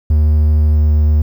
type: tone with pitch glide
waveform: triangle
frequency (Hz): 76.1 to 75.66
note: D#2 to D#2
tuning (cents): -38 to -48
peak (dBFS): -6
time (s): 0.1-1.22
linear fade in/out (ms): 5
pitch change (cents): -10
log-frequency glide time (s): 0.69-0.78
effects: 8-bit